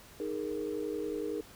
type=chord; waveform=sine; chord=D# suspended fourth; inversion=none; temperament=equal; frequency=311.1 / 415.3 / 466.2 Hz; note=D#4 / G#4 / A#4; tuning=0 / 0 / 0 cents; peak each=-37 / -36 / -37 dBFS; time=0.2-1.41 s; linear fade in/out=2 ms; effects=tanh soft clip ceiling -24 dBFS + pink hiss -54 dBFS RMS until 1.55 s